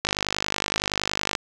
click train, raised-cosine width 0.2 ms, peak -5 dBFS, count 67, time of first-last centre 0.05-1.352 s, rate 50.7 Hz, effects none

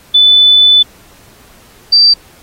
sine tone pair in turn, 3497 / 4668 Hz, A7 / D8, -11 / -11 cents, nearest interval perfect fourth, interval 500 cents, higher second, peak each -3 dBFS, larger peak neither, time 0.14-0.83 / 1.92-2.14 s, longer first, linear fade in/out 10 ms, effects pink hiss -43 dBFS RMS until 2.42 s + AAC 48 kbps

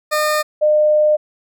20% pulse / sine tone pair in turn, 608 / 605.9 Hz, D#5 / D#5, -40 / -46 cents, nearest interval unison, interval 6 cents, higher first, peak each -10 dBFS, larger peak neither, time 0.11-0.43 / 0.61-1.17 s, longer second, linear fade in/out 20 ms, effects none

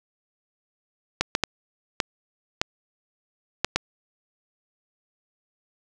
clicks, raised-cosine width 0.2 ms, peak -3 dBFS, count 7, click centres 1.21 / 1.351 / 1.437 / 2.002 / 2.615 / 3.646 / 3.76 s, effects none

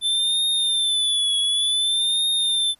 square tone with vibrato, 3522 Hz, A7, 1 cent sharp, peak -19 dBFS, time 0.01-2.75 s, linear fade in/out 50 ms, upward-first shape triangle, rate 0.55 Hz, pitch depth 84 cents each way, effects pink hiss -61 dBFS RMS until 2.79 s + resampled to 32000 Hz

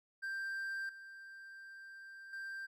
triangle tone with level steps, 1577 Hz, G6, 10 cents sharp, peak -36 / -48 / -40 dBFS, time 0.22-2.67 s, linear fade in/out 20 ms, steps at 0.89 / 2.33 s, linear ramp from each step 2 ms, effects none

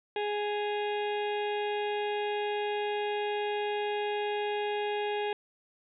harmonic tone with a mistuned harmonic, 415.3 Hz, G#4, in tune, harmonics 1 / 2 / 4 / 5 / 6 / 7 / 8 / 9, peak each -31 / -34 / -42 / -46 / -43 / -46 / -45 / -51 dBFS, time 0.16-5.33 s, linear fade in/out 2 ms, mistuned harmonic 7, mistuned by -58 cents, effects none

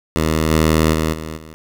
10% pulse tone with level steps, 79 Hz, D#2, 27 cents sharp, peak -7 / -4 / -8 / -18 / -27 dBFS, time 0.16-1.54 s, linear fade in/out 0 ms, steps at 0.5 / 0.92 / 1.12 / 1.36 s, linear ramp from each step 20 ms, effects none

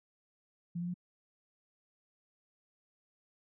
sine tone with pitch steps, 171.9 / 174.9 / 177.96 Hz, F3 / F3 / F3, -27 / +3 / +33 cents, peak -34 dBFS, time 0.75-0.942 s, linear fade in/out 10 ms, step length 64 ms, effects none

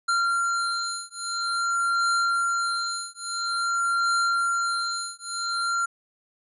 square beating tone pair, 1381 / 1381.49 Hz, F6 / F6, -20 / -19 cents, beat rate 0.49 Hz, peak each -27 dBFS, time 0.08-5.86 s, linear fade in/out 10 ms, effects resampled to 24000 Hz

